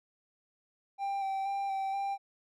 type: tone with vibrato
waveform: triangle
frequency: 784 Hz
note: G5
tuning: in tune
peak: -29 dBFS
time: 0.98-2.18 s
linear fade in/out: 50 ms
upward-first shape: square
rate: 2.1 Hz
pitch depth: 17 cents each way
effects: none